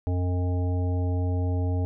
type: harmonic tone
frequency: 89.8 Hz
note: F2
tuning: 49 cents sharp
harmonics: 1 / 3 / 5 / 7 / 9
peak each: -23 / -33 / -37 / -40 / -42 dBFS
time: 0.07-1.85 s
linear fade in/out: 0 ms
effects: none